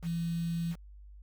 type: tone with quantisation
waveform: sine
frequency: 168.2 Hz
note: E3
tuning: 35 cents sharp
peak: -30 dBFS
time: 0.02-0.76 s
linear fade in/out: 50 ms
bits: 8
effects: added 50 Hz sine -48 dBFS peak until 1.22 s